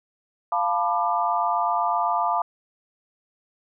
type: chord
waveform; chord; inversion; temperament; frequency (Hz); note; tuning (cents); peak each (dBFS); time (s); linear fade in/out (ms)
sine; B half-diminished seventh; second; equal with one note detuned; 698.5 / 880 / 987.8 / 1190.4; F5 / A5 / B5 / D6; 0 / 0 / 0 / +23; -25 / -26 / -26 / -26; 0.52-2.42; 2
effects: none